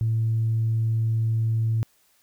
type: tone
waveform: sine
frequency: 112.5 Hz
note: A2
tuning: 39 cents sharp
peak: -19 dBFS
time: 0.01-1.83 s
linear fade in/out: 0 ms
effects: tanh soft clip ceiling -16 dBFS + white hiss -63 dBFS RMS until 2.22 s